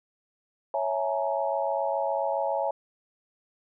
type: chord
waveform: sine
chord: A# half-diminished seventh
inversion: first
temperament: equal with one note detuned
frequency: 554.4 / 659.3 / 845.1 / 932.3 Hz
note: C#5 / E5 / G#5 / A#5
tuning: 0 / 0 / +30 / 0 cents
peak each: -29 / -30 / -30 / -34 dBFS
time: 0.74-2.71 s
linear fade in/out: 2 ms
effects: none